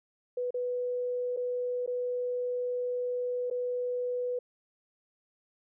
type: tone with dropouts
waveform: sine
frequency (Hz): 493.9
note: B4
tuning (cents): 0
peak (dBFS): -29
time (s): 0.37-4.39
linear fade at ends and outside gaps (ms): 5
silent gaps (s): 0.507-0.542 / 1.365-1.371 / 1.863-1.875 / 3.501-3.51
effects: none